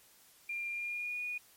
sine tone with pitch glide, 2392 to 2455 Hz, D7 to D#7, +31 to -24 cents, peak -35 dBFS, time 0.49-1.38 s, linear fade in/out 5 ms, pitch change +45 cents, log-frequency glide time 0.71-1.2 s, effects white hiss -62 dBFS RMS until 1.56 s + MP3 64 kbps

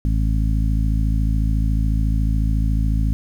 harmonic tone, 54 Hz, A1, 32 cents flat, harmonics 1 / 2 / 3 / 4 / 5, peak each -17 / -23 / -27 / -29 / -31 dBFS, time 0.05-3.13 s, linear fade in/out 0 ms, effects 8-bit

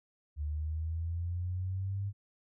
sine exponential sweep, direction up, 73.42 to 101.2 Hz, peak -32 dBFS, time 0.36-2.13 s, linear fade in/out 50 ms, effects none

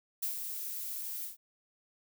violet noise with ADSR envelope, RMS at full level -33 dBFS, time 0.22-1.37 s, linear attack 10 ms, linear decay 110 ms, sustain -6 dB, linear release 130 ms, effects none

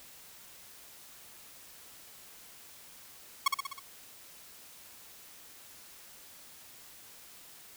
sawtooth tone with echo, 1100 Hz, C#6, 14 cents flat, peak -18 dBFS, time 3.46-3.48 s, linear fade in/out 5 ms, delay 63 ms, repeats 5, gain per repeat -4 dB, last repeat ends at 3.795 s, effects white hiss -53 dBFS RMS until 7.76 s

